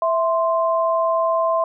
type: tone pair together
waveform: sine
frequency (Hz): 658 / 1044.5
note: E5 / C6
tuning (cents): -3 / -3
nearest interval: minor sixth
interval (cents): 800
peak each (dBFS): -18 / -20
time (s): 0.02-1.64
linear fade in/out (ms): 2
effects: none